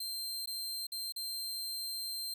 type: tone with dropouts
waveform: sawtooth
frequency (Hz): 4151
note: C8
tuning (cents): -15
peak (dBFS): -34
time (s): 0-2.34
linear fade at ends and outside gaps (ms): 5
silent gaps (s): 0.459-0.473 / 0.869-0.919 / 1.123-1.161
effects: none